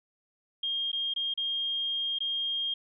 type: tone with dropouts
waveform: sine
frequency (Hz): 3225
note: G7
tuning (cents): +48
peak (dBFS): -28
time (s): 0.63-2.74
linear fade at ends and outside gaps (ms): 5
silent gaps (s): 0.917-0.929 / 1.138-1.161 / 1.339-1.375 / 2.187-2.204
effects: none